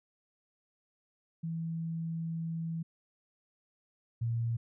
sine tone pair in turn, 164.3 / 116.18 Hz, E3 / A#2, -5 / -5 cents, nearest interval tritone, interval 600 cents, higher first, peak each -33 / -29 dBFS, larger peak second, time 1.43-2.83 / 4.21-4.57 s, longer first, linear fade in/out 10 ms, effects none

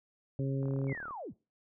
harmonic tone, 135.9 Hz, C#3, 34 cents flat, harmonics 1 / 2 / 3 / 4, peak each -31 / -37 / -41 / -43 dBFS, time 0.39-0.93 s, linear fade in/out 2 ms
click train, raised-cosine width 1 ms, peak -35 dBFS, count 19, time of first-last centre 0.63-1.109 s, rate 37.6 Hz
sine linear sweep, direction down, 2300 to 41.2 Hz, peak -39 dBFS, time 0.87-1.34 s, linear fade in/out 50 ms
effects noise-tail reverb RT60 0.3 s tail -23 dB re dry

